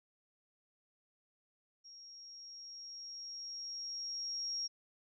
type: tone with level ramp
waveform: sine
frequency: 5588 Hz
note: F8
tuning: in tune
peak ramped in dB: -52 to -35 dBFS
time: 1.84-4.68 s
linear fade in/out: 20 ms
effects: none